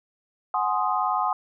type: chord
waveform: sine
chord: Ab dominant seventh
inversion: third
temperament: equal with one note detuned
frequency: 740 / 838.3 / 1046.5 / 1244.5 Hz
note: Gb5 / Ab5 / C6 / Eb6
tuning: 0 / +16 / 0 / 0 cents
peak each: -27 dBFS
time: 0.54-1.33 s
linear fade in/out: 2 ms
effects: none